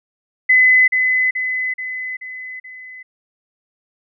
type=tone with echo; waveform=sine; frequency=2020 Hz; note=B6; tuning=39 cents sharp; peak=-8 dBFS; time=0.49-0.88 s; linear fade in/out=10 ms; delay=430 ms; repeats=5; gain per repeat=-5 dB; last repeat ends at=3.03 s; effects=none